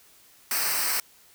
white noise with comb filter, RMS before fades -26 dBFS, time 0.51-1 s, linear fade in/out 2 ms, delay 0.29 ms, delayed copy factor -0.75, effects white hiss -56 dBFS RMS until 1.34 s

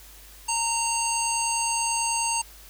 harmonic tone with a mistuned harmonic, 920 Hz, A#5, 23 cents flat, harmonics 1 / 3 / 5 / 7 / 9, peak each -27 / -31 / -34 / -31 / -28 dBFS, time 0.48-2.42 s, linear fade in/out 10 ms, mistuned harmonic 9, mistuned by -23 cents, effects added 50 Hz sine -49 dBFS peak until 2.69 s + white hiss -49 dBFS RMS until 2.69 s

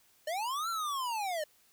square linear two-way sweep, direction up then down, 587.3 to 1382 to 587.3 Hz, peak -33 dBFS, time 0.27-1.44 s, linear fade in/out 5 ms, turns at 0.69 s, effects white hiss -66 dBFS RMS until 1.72 s

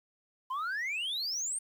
sine exponential sweep, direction up, 1000 to 9090 Hz, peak -29 dBFS, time 0.5-1.59 s, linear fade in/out 10 ms, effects tanh soft clip ceiling -31 dBFS + 10-bit

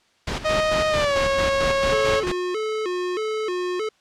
pink noise with tremolo, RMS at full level -26 dBFS, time 0.27-2.32 s, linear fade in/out 5 ms, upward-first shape square, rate 4.5 Hz, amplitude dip 65%
sawtooth tone with pitch glide, 622.3 to 548 Hz, D#5 to C#5, 0 to -20 cents, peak -15 dBFS, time 0.44-2.21 s, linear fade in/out 20 ms, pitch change -220 cents, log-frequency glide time 0.9-1.18 s
square tone with vibrato, 395.4 Hz, G4, 15 cents sharp, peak -24 dBFS, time 1.92-3.89 s, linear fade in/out 5 ms, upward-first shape square, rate 1.6 Hz, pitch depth 160 cents each way
effects white hiss -61 dBFS RMS until 4 s + low-pass 5000 Hz 12 dB/octave

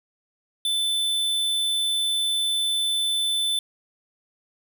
square tone, 3520 Hz, A7, in tune, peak -22 dBFS, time 0.65-3.59 s, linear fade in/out 2 ms, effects none

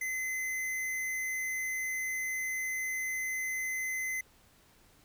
square tone, 2046 Hz, C7, 39 cents flat, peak -33 dBFS, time 0.01-4.21 s, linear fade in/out 5 ms, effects pink hiss -63 dBFS RMS until 5.04 s

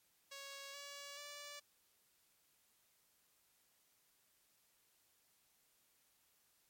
5% pulse tone with pitch steps, 554.4 / 567.4 / 580.6 Hz, C#5 / C#5 / D5, 0 / +40 / -20 cents, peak -38 dBFS, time 0.31-1.6 s, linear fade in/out 10 ms, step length 430 ms, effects white hiss -75 dBFS RMS until 6.69 s + MP3 64 kbps

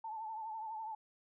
sine tone with vibrato, 880 Hz, A5, in tune, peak -40 dBFS, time 0.04-0.95 s, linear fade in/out 5 ms, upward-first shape triangle, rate 12 Hz, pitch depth 70 cents each way, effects none

